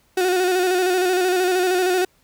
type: tone with vibrato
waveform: 35% pulse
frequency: 365.8 Hz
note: F#4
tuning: 20 cents flat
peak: -15 dBFS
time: 0.17-2.05 s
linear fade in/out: 5 ms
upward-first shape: square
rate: 13 Hz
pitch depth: 38 cents each way
effects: pink hiss -60 dBFS RMS until 2.23 s